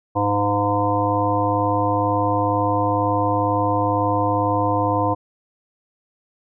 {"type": "harmonic tone with a mistuned harmonic", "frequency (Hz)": 102.1, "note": "G#2", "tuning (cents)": -29, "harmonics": [1, 3, 5, 7, 9, 10], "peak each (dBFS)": [-24, -24, -24, -24, -24, -24], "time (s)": [0.15, 5.15], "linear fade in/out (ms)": 20, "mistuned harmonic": 1, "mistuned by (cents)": 22, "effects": []}